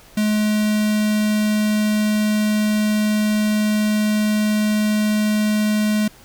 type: tone with notch filter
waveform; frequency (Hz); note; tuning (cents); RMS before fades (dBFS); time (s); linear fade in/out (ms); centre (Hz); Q
square; 212.3; G#3; +38; -18; 0.17-6.08; 5; 870; 1.1
effects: pink hiss -47 dBFS RMS until 6.24 s